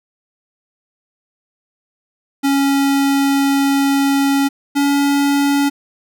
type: tone pair in turn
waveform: square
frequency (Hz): 277.2 / 282.4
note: C#4 / C#4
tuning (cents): 0 / +32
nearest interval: unison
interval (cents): 32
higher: second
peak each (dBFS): -13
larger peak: neither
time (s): 2.43-4.49 / 4.75-5.7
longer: first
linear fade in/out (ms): 20
effects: none